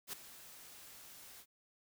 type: noise with ADSR envelope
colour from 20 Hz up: white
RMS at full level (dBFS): -41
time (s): 0.07-1.46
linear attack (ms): 61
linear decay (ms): 4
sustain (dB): -14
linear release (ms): 59
effects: none